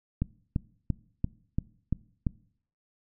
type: click train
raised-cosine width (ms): 5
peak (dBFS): -14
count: 7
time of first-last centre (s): 0.22-2.268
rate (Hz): 2.93
effects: noise-tail reverb RT60 0.6 s tail -22 dB re dry